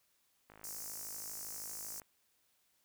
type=click train; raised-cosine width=0.5 ms; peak=-40 dBFS; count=81; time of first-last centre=0.5-2.018 s; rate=52.7 Hz
type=high-pass noise; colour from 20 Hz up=pink; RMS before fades=-45 dBFS; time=0.64-2 s; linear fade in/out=0 ms; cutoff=5400 Hz; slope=48 dB/octave
effects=white hiss -75 dBFS RMS until 2.84 s